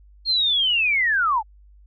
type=linear sweep; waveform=sine; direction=down; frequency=4283 to 809 Hz; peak=-17 dBFS; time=0.25-1.43 s; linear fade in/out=50 ms; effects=added 50 Hz sine -47 dBFS peak until 1.86 s